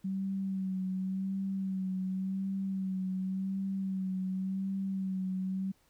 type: tone with vibrato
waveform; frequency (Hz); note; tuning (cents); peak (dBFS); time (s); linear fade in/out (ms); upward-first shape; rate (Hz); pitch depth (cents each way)
sine; 190.4; F#3; +50; -31; 0.04-5.72; 10; sine; 0.9; 31
effects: pink hiss -69 dBFS RMS until 5.89 s